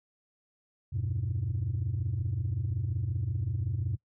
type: chord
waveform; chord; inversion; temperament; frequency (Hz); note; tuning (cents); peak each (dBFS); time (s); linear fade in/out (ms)
sine; E minor; none; equal; 82.41 / 98 / 123.47; E2 / G2 / B2; 0 / 0 / 0; -35 / -30 / -31; 0.92-3.97; 20
effects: noise-tail reverb RT60 0.1 s tail -24 dB re dry + tanh soft clip ceiling -24 dBFS